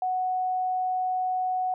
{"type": "tone", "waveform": "sine", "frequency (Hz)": 740, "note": "F#5", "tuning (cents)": 0, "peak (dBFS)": -24, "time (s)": [0.02, 1.74], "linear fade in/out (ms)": 2, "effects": []}